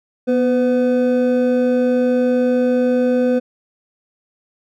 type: tone pair together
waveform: triangle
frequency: 245.6 / 504.7 Hz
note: B3 / B4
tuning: -9 / +38 cents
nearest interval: octave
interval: 1247 cents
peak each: -14 dBFS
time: 0.27-3.4 s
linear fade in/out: 20 ms
effects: none